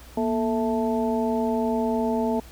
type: harmonic tone with a mistuned harmonic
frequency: 220 Hz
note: A3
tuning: in tune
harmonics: 1 / 2 / 3 / 4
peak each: -24 / -27 / -29 / -30 dBFS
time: 0.17-2.4 s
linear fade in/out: 5 ms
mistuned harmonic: 1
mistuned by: +130 cents
effects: added 60 Hz sine -45 dBFS peak until 2.51 s + pink hiss -49 dBFS RMS until 2.51 s